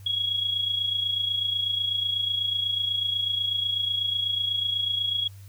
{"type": "tone with amplitude modulation", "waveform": "sine", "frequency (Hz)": 3322, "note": "G#7", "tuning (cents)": 0, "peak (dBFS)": -21, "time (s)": [0.06, 5.28], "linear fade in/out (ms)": 5, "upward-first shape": "sine", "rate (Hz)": 28.1, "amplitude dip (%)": 60, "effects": ["added 98 Hz sine -42 dBFS peak until 5.48 s", "white hiss -57 dBFS RMS until 5.48 s"]}